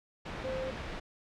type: tone in noise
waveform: sine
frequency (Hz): 523.3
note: C5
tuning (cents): 0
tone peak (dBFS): -34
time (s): 0.44-0.71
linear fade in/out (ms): 10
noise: pink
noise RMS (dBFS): -39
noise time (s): 0.25-1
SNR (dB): +2
effects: low-pass 3000 Hz 12 dB/octave